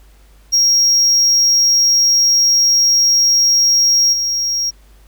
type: tone with level steps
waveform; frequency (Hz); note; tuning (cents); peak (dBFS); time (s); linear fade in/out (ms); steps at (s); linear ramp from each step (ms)
triangle; 5600; F8; +4; -8 / -14; 0.52-4.71; 20; 4.12; 20
effects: added 50 Hz sine -43 dBFS peak until 5.07 s + pink hiss -53 dBFS RMS until 5.07 s